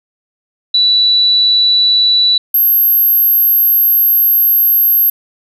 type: tone pair in turn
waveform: sine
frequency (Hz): 3951 / 12544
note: B7 / G9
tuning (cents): 0 / 0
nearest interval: octave + minor sixth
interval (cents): 2000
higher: second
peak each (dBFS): -7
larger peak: neither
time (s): 0.74-2.38 / 2.54-5.1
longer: second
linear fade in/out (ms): 5
effects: none